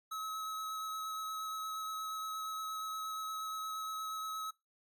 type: tone with vibrato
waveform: square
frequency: 1285 Hz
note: E6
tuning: 45 cents flat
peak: -39 dBFS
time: 0.11-4.51 s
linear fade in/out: 10 ms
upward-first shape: sine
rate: 8.5 Hz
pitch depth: 11 cents each way
effects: noise-tail reverb RT60 0.2 s tail -20 dB re dry + AAC 64 kbps